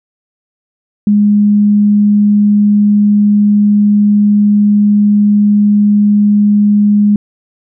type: tone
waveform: sine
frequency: 206.7 Hz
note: G#3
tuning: 8 cents flat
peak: -5 dBFS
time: 1.07-7.16 s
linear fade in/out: 2 ms
effects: none